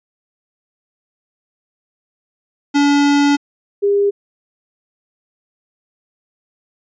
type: tone pair in turn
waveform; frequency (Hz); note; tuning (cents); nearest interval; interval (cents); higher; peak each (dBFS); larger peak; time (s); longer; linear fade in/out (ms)
square / sine; 286.1 / 403.4; D4 / G4; -45 / +50; tritone; 595; second; -11; neither; 2.74-3.37 / 3.82-4.11; first; 20
effects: resampled to 16000 Hz